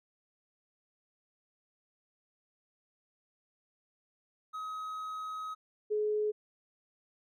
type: tone pair in turn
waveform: triangle / sine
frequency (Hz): 1269 / 423.5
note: D#6 / G#4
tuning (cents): +34 / +34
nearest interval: octave + perfect fifth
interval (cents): 1900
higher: first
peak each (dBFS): -35 / -28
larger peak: second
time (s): 4.53-5.55 / 5.9-6.32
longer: first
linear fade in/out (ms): 20
effects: none